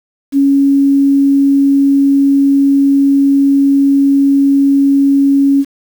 sine tone with quantisation, 277.5 Hz, C#4, 2 cents sharp, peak -6 dBFS, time 0.32-5.65 s, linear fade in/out 50 ms, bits 6, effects none

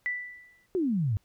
sine tone with exponential decay, 1975.5 Hz, B6, in tune, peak -25 dBFS, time 0.06-0.66 s, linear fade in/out 0 ms, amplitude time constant 130 ms
sine exponential sweep, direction down, 392 to 96.3 Hz, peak -24 dBFS, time 0.75-1.17 s, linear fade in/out 0 ms
effects pink hiss -70 dBFS RMS until 1.24 s

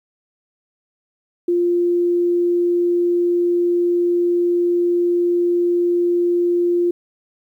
sine tone, 349.2 Hz, F4, in tune, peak -14 dBFS, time 1.48-6.91 s, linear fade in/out 5 ms, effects 9-bit

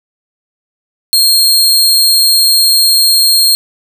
sawtooth tone, 4232 Hz, C8, 19 cents sharp, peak -3 dBFS, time 1.13-3.55 s, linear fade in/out 0 ms, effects none

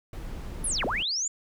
brown noise, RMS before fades -36 dBFS, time 0.13-1.03 s, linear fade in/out 2 ms
sine linear two-way sweep, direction down then up, 11280 to 170 to 7290 Hz, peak -26 dBFS, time 0.64-1.28 s, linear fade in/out 5 ms, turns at 0.85 s
effects none

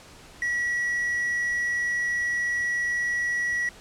triangle tone with quantisation, 1931 Hz, B6, 39 cents flat, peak -22 dBFS, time 0.42-3.69 s, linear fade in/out 2 ms, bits 8, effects pink hiss -48 dBFS RMS until 3.8 s + low-pass 9000 Hz 12 dB/octave

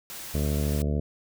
white noise, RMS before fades -39 dBFS, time 0.1-0.82 s, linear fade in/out 0 ms
harmonic tone, 73.42 Hz, D2, in tune, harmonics 1 / 2 / 3 / 4 / 5 / 6 / 7 / 8 / 9, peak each -26 / -29 / -32 / -38 / -40 / -37 / -41 / -42 / -43 dBFS, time 0.34-1 s, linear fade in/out 5 ms
effects none

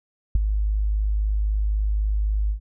sine tone with ADSR envelope, 51.91 Hz, G#1, in tune, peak -11 dBFS, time 0.35-2.6 s, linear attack 4 ms, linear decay 14 ms, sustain -8 dB, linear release 100 ms, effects none

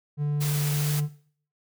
triangle tone with pitch glide, 146.83 to 147.68 Hz, D3 to D3, 0 to +10 cents, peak -21 dBFS, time 0.17-1.09 s, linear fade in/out 50 ms, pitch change +10 cents, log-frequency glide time 0.8-0.9 s
white noise, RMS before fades -33 dBFS, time 0.4-1.01 s, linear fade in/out 20 ms
effects noise-tail reverb RT60 0.5 s tail -17 dB re dry

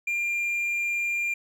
triangle tone, 2394 Hz, D7, 33 cents sharp, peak -23 dBFS, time 0.07-1.34 s, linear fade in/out 5 ms, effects none

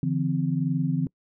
sine tone cluster, 145.6 / 167.5 / 258 Hz, D3 / E3 / C4, -15 / +28 / -24 cents, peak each -26 / -26 / -28 dBFS, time 0.03-1.07 s, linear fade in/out 2 ms, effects noise-tail reverb RT60 0.1 s tail -25 dB re dry

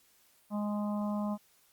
harmonic tone, 207.7 Hz, G#3, in tune, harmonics 1 / 3 / 4 / 5 / 6, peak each -31 / -40 / -44 / -43 / -51 dBFS, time 0.5-1.38 s, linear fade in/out 50 ms, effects white hiss -66 dBFS RMS until 1.72 s + Opus 48 kbps

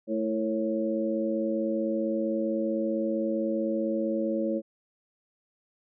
harmonic tone with a mistuned harmonic, 110 Hz, A2, in tune, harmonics 2 / 3 / 4 / 5, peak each -30 / -30 / -37 / -30 dBFS, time 0.07-4.62 s, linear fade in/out 50 ms, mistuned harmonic 4, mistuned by +56 cents, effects none

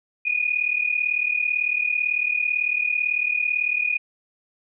sine tone pair together, 2443 / 2481 Hz, D#7 / D#7, -32 / -6 cents, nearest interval unison, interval 26 cents, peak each -23 dBFS, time 0.25-3.98 s, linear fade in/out 10 ms, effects none

